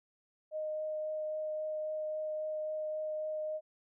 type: tone with vibrato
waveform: sine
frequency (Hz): 618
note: D#5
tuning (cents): -12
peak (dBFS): -34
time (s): 0.51-3.61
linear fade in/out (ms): 50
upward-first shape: triangle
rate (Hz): 3.7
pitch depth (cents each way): 8
effects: none